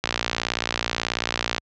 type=click train; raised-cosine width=0.2 ms; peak=-4 dBFS; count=91; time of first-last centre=0.04-1.581 s; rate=58.4 Hz; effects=high-pass 60 Hz 12 dB/octave + low-pass 6000 Hz 12 dB/octave